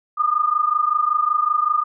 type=tone pair together; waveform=sine; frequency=1203.7 / 1229 Hz; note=D6 / D#6; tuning=+42 / -22 cents; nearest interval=unison; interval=36 cents; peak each=-19 dBFS; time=0.17-1.84 s; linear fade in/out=20 ms; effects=none